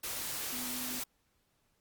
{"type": "tone in noise", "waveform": "sine", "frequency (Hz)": 250, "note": "B3", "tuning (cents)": 21, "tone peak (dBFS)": -43, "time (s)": [0.52, 1], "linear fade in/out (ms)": 10, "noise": "white", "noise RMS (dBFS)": -38, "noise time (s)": [0.03, 1.04], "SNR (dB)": -8, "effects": ["pink hiss -75 dBFS RMS until 1.8 s", "Opus 48 kbps"]}